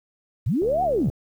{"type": "linear two-way sweep", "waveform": "sine", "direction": "up then down", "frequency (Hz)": [81.3, 767, 83.1], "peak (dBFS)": -19, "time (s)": [0.46, 1.1], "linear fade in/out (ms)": 10, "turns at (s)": 0.83}
{"type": "click train", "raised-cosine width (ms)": 2, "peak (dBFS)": -23, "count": 36, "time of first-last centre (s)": [0.62, 1.099], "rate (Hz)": 73}
{"effects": ["9-bit"]}